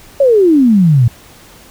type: exponential sweep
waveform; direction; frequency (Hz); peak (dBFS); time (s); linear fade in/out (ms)
sine; down; 575 to 112.4; -5; 0.2-1.08; 5
effects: pink hiss -40 dBFS RMS until 1.7 s